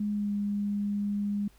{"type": "tone with pitch glide", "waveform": "sine", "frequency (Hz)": [207.7, 204.1], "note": ["G#3", "G#3"], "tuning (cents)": [0, -30], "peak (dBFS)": -27, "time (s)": [0, 1.48], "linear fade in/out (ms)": 5, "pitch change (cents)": -30, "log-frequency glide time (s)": [0.11, 0.32], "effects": ["added 50 Hz sine -58 dBFS peak until 1.58 s", "pink hiss -63 dBFS RMS until 1.58 s"]}